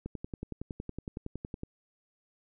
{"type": "click train", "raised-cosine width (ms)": 3, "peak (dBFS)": -24, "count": 18, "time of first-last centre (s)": [0.06, 1.634], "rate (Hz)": 10.8, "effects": []}